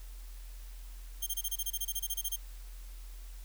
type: tone bursts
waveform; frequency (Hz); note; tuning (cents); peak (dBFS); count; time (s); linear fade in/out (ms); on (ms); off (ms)
5% pulse; 3186; G7; +27; -23; 16; 1.22-2.362; 10; 47; 26
effects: added 42 Hz sine -43 dBFS peak until 3.44 s + white hiss -58 dBFS RMS until 3.44 s